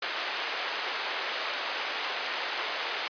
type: band-pass noise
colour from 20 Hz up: white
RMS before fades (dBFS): -33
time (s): 0.02-3.08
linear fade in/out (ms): 5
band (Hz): 460 to 3000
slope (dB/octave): 12
effects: high-pass 300 Hz 12 dB/octave + resampled to 11025 Hz